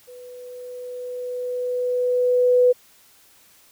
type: tone with level ramp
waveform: sine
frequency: 496.1 Hz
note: B4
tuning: 8 cents sharp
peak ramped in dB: -39 to -11 dBFS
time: 0.07-2.73 s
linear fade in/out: 20 ms
effects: white hiss -54 dBFS RMS until 3.71 s